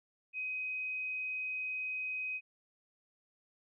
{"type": "tone", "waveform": "sine", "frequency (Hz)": 2518, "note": "D#7", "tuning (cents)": 20, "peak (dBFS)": -35, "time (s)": [0.33, 2.41], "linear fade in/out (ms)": 50, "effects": []}